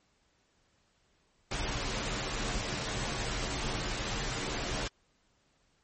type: noise with comb filter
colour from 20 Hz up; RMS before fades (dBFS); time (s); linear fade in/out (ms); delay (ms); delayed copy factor
pink; -34; 1.51-4.88; 5; 12; -0.75
effects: pink hiss -71 dBFS RMS until 5.83 s + MP3 32 kbps